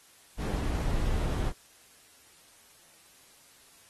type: noise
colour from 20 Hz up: brown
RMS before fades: -29 dBFS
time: 0.37-1.53 s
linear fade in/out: 50 ms
effects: white hiss -58 dBFS RMS until 3.89 s + AAC 32 kbps